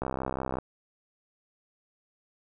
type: click train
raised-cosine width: 1 ms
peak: -17 dBFS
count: 38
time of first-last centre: 0.02-0.586 s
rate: 65.4 Hz
effects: none